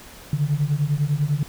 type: beating tone pair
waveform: sine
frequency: 141.2 / 151.2 Hz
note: C#3 / D#3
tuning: +32 / -49 cents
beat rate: 10 Hz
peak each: -21 dBFS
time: 0.33-1.43 s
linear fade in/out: 2 ms
effects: tanh soft clip ceiling -12 dBFS + pink hiss -43 dBFS RMS until 1.48 s